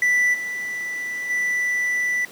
triangle tone with level steps, 1975.5 Hz, B6, in tune, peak -14 / -24 / -18 dBFS, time 0.02-2.25 s, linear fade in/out 2 ms, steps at 0.33 / 1.29 s, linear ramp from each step 20 ms, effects pink hiss -43 dBFS RMS until 2.31 s + high-pass 200 Hz 12 dB/octave

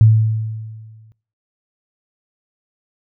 sine tone with exponential decay, 110 Hz, A2, in tune, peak -4 dBFS, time 0.01-1.12 s, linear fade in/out 0 ms, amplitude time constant 240 ms, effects noise-tail reverb RT60 0.5 s tail -23 dB re dry

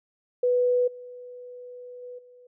sine tone with level steps, 493.9 Hz, B4, in tune, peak -19 / -39 / -37 / -49 dBFS, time 0.43-2.47 s, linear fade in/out 5 ms, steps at 0.87 / 2.02 / 2.18 s, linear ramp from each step 10 ms, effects none

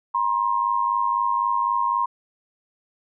sine tone pair together, 957 / 1060.9 Hz, A#5 / C6, +45 / +24 cents, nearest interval major second, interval 179 cents, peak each -22 dBFS, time 0.14-2.06 s, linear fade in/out 10 ms, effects none

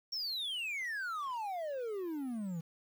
triangle exponential sweep, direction down, 5588 to 158.7 Hz, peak -34 dBFS, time 0.12-2.61 s, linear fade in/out 10 ms, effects 10-bit

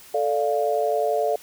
sine chord, D minor, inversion second, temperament equal, 440 / 587.3 / 698.5 Hz, A4 / D5 / F5, 0 / 0 / 0 cents, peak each -24 / -24 / -24 dBFS, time 0.14-1.36 s, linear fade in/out 5 ms, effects white hiss -47 dBFS RMS until 1.42 s

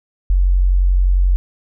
sine tone, 45.68 Hz, F#1, 21 cents flat, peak -10 dBFS, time 0.3-1.36 s, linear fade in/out 0 ms, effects none

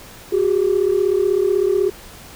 sine tone pair together, 369.1 / 405.2 Hz, F#4 / G#4, -4 / -43 cents, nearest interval major second, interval 161 cents, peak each -16 dBFS, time 0.32-1.9 s, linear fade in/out 10 ms, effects tanh soft clip ceiling -8 dBFS + pink hiss -40 dBFS RMS until 2.35 s

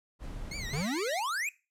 brown noise, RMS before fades -40 dBFS, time 0.19-0.84 s, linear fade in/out 50 ms
20% pulse tone with vibrato, 2093 Hz, C7, in tune, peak -33 dBFS, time 0.51-1.2 s, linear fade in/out 5 ms, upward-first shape triangle, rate 4.5 Hz, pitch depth 220 cents each way
square exponential sweep, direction up, 129.1 to 2587 Hz, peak -31 dBFS, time 0.73-1.49 s, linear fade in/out 2 ms
effects noise-tail reverb RT60 0.3 s tail -21 dB re dry + low-pass 12000 Hz 12 dB/octave

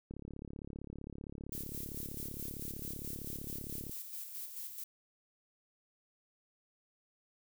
click train, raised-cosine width 3 ms, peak -32 dBFS, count 135, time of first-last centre 0.11-3.895 s, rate 35.4 Hz
violet noise with tremolo, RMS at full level -43 dBFS, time 1.52-4.84 s, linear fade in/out 5 ms, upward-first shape square, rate 4.6 Hz, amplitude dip 45%
effects none

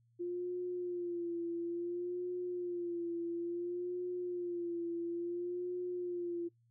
sine tone with vibrato, 349.2 Hz, F4, in tune, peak -35 dBFS, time 0.19-6.49 s, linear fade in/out 20 ms, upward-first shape sine, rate 0.58 Hz, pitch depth 47 cents each way, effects noise-tail reverb RT60 0.1 s tail -19 dB re dry + added 117 Hz sine -68 dBFS peak until 6.7 s

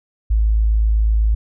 sine tone, 54 Hz, A1, 32 cents flat, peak -12 dBFS, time 0.3-1.35 s, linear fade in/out 10 ms, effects none

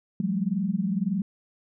sine tone cluster, 173.1 / 191.3 / 213.1 Hz, F3 / G3 / G#3, -15 / -42 / +45 cents, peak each -30 / -26 / -29 dBFS, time 0.2-1.22 s, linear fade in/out 2 ms, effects none

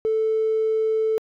triangle tone, 440 Hz, A4, in tune, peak -15 dBFS, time 0.05-1.18 s, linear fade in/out 0 ms, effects tanh soft clip ceiling -16 dBFS

